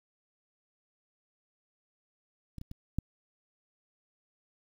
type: clicks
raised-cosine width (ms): 5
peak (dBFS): -29 / -30 / -30 / -17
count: 4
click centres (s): 2.583 / 2.614 / 2.714 / 2.986
effects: 9-bit